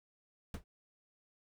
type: noise with exponential decay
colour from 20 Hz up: brown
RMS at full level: -32 dBFS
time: 0.54-0.64 s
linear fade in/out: 2 ms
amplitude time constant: 20 ms
effects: none